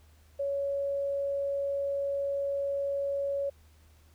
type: tone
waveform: sine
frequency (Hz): 559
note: C#5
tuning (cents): +14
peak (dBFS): -28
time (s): 0.39-3.5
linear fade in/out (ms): 10
effects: added 77 Hz sine -57 dBFS peak until 4.14 s + pink hiss -65 dBFS RMS until 4.14 s